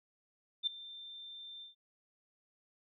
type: tone with ADSR envelope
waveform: sine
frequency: 3576 Hz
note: A7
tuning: 27 cents sharp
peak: -27 dBFS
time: 0.63-1.75 s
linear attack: 40 ms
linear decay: 5 ms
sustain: -19 dB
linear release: 130 ms
effects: none